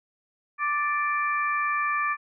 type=harmonic tone; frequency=587.3 Hz; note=D5; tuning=in tune; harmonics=2 / 3 / 4; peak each=-25 / -29 / -31 dBFS; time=0.58-2.17 s; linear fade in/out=50 ms; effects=none